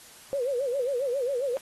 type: tone with vibrato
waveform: sine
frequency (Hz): 520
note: C5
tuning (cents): -11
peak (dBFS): -25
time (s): 0.33-1.57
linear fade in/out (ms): 0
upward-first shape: sine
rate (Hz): 7.4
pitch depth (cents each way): 160
effects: white hiss -50 dBFS RMS until 1.61 s + AAC 32 kbps